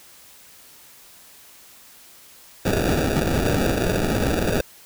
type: noise with sample-and-hold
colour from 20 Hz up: white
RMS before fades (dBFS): -21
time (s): 2.65-4.61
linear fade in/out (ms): 5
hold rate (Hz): 1050
effects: white hiss -48 dBFS RMS until 4.85 s